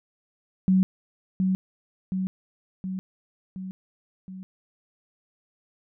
sine tone with echo, 187.8 Hz, F#3, 26 cents sharp, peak -16 dBFS, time 0.68-0.83 s, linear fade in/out 0 ms, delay 720 ms, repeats 5, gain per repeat -4 dB, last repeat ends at 4.43 s, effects none

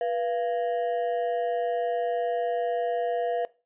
triangle ring-modulated tone, 587.3 Hz, D5, in tune, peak -20 dBFS, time 0.01-3.45 s, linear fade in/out 0 ms, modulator 101 Hz, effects noise-tail reverb RT60 0.3 s tail -19 dB re dry + resampled to 8000 Hz

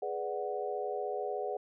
sine chord, G# half-diminished seventh, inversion none, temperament equal with one note detuned, 417.5 / 493.9 / 587.3 / 740 Hz, G#4 / B4 / D5 / F#5, +9 / 0 / 0 / 0 cents, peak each -37 / -39 / -40 / -38 dBFS, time 0.02-1.57 s, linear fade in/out 5 ms, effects none

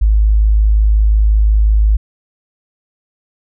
sine tone, 52.8 Hz, G#1, 29 cents sharp, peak -7 dBFS, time 0.01-1.97 s, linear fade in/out 10 ms, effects none

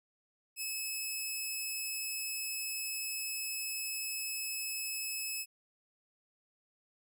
10% pulse tone, 2589 Hz, E7, 32 cents flat, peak -27 dBFS, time 0.56-5.46 s, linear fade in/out 50 ms, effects none

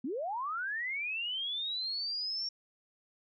sine linear sweep, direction up, 224.3 to 5540 Hz, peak -33 dBFS, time 0.04-2.49 s, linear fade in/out 5 ms, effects none

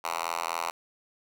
5% pulse tone with high-pass filter, 83.7 Hz, E2, 27 cents sharp, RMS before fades -32 dBFS, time 0.04-0.71 s, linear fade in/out 5 ms, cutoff 1000 Hz, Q 1.7, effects none

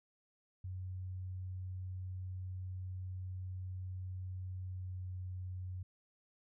sine tone with pitch glide, 92.5 to 91.86 Hz, F#2 to F#2, 0 to -12 cents, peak -40 dBFS, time 0.64-5.83 s, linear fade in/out 5 ms, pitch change -12 cents, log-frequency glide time 4.61-5.06 s, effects none

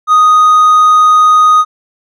triangle tone with hard clipping, 1244.5 Hz, D#6, in tune, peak -4 dBFS, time 0.07-1.65 s, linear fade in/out 50 ms, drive 5 dB, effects none

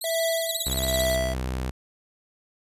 10% pulse tone with vibrato, 3784 Hz, A#7, 25 cents sharp, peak -24 dBFS, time 0.01-1.16 s, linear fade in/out 5 ms, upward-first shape sine, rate 11 Hz, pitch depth 240 cents each way
square tone with tremolo, 659.3 Hz, E5, in tune, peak -23 dBFS, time 0.04-1.34 s, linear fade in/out 2 ms, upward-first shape sine, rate 1.2 Hz, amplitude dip 90%
20% pulse tone bursts, 3912 Hz, B7, 17 cents flat, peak -19 dBFS, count 10, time 0.49-1.017 s, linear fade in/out 2 ms, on 23 ms, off 33 ms
sawtooth tone with pitch glide, 65.41 to 63.88 Hz, C2 to C2, 0 to -41 cents, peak -23 dBFS, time 0.66-1.71 s, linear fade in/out 10 ms, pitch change -41 cents, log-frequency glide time 0.86-1.06 s
effects resampled to 32000 Hz

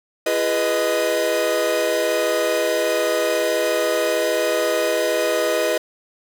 45% pulse chord, F half-diminished seventh, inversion none, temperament equal with one note detuned, 341.6 / 415.3 / 493.9 / 622.3 Hz, F4 / Ab4 / Cb5 / Eb5, -38 / 0 / 0 / 0 cents, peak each -27 / -26 / -23 / -21 dBFS, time 0.26-5.78 s, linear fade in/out 5 ms, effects none

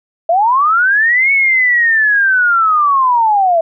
sine linear two-way sweep, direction up then down, 644 to 2226 to 644 Hz, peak -8 dBFS, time 0.29-3.61 s, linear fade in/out 5 ms, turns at 1.32 s, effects none

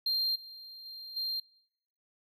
triangle tone with level steps, 4186 Hz, C8, in tune, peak -26 / -44 / -41 / -30 dBFS, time 0.06-1.4 s, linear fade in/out 5 ms, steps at 0.35 / 0.85 / 1.16 s, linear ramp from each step 10 ms, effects noise-tail reverb RT60 0.9 s tail -26 dB re dry

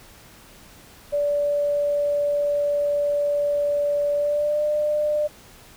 sine tone with pitch glide, 580 to 598.7 Hz, D5 to D5, -22 to +33 cents, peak -19 dBFS, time 1.12-5.28 s, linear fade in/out 20 ms, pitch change +55 cents, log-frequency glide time 4.15-4.63 s, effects pink hiss -48 dBFS RMS until 5.76 s

